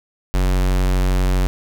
square tone, 46.25 Hz, F#1, in tune, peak -15 dBFS, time 0.34-1.47 s, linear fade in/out 0 ms, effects none

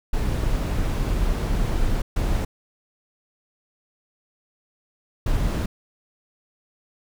brown noise bursts at uneven times, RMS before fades -22 dBFS, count 3, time 0.13-2.02 / 2.16-2.45 / 5.26-5.66 s, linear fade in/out 5 ms, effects none

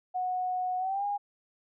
sine tone with pitch glide, 734 to 814.4 Hz, F#5 to G#5, -14 to -34 cents, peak -28 dBFS, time 0.14-1.18 s, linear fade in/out 20 ms, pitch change +180 cents, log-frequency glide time 0.78-1.05 s, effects none

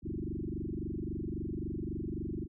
sine tone with frequency modulation, 201.1 Hz, G3, 44 cents sharp, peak -34 dBFS, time 0.02-2.48 s, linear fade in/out 50 ms, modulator 23.7 Hz, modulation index 6.7, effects none

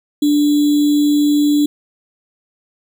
sine tone with sample-and-hold, 293.7 Hz, D4, in tune, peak -10 dBFS, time 0.22-1.66 s, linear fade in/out 5 ms, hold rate 3675 Hz, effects none

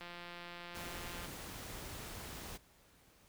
click train, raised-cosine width 0.3 ms, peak -32 dBFS, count 218, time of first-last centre 0.01-1.257 s, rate 174 Hz
pink noise, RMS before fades -47 dBFS, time 0.74-2.58 s, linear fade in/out 20 ms
effects pink hiss -66 dBFS RMS until 3.28 s

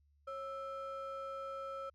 triangle ring-modulated tone, 932.3 Hz, A#5, in tune, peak -35 dBFS, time 0.27-1.9 s, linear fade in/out 10 ms, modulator 387 Hz, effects tanh soft clip ceiling -33 dBFS + added 72 Hz sine -68 dBFS peak until 1.94 s

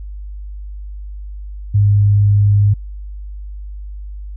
sine tone, 102.2 Hz, G#2, 27 cents flat, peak -8 dBFS, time 1.74-2.74 s, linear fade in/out 10 ms, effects added 50 Hz sine -26 dBFS peak until 4.36 s

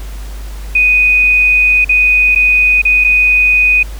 sine tone with dropouts, 2489 Hz, D#7, in tune, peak -6 dBFS, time 0.75-3.83 s, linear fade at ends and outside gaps 5 ms, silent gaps 1.846-1.892 / 2.35-2.358 / 2.818-2.851 / 3.041-3.045 s, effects added 50 Hz sine -22 dBFS peak until 3.99 s + pink hiss -36 dBFS RMS until 3.99 s

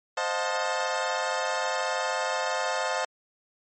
25% pulse chord, F dominant seventh, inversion second, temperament equal with one note detuned, 523.3 / 622.3 / 715.2 / 880 Hz, C5 / Eb5 / F5 / A5, 0 / 0 / +41 / 0 cents, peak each -28 dBFS, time 0.17-3.05 s, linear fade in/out 5 ms, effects MP3 32 kbps

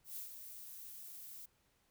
violet noise with ADSR envelope, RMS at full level -44 dBFS, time 0.04-1.46 s, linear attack 130 ms, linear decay 120 ms, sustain -7 dB, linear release 8 ms, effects pink hiss -75 dBFS RMS until 1.9 s

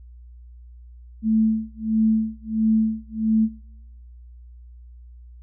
sine tone with tremolo, 220 Hz, A3, in tune, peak -15 dBFS, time 1.22-3.49 s, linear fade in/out 50 ms, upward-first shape sine, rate 1.5 Hz, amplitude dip 100%, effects noise-tail reverb RT60 0.9 s tail -26 dB re dry + added 60 Hz sine -41 dBFS peak until 5.42 s

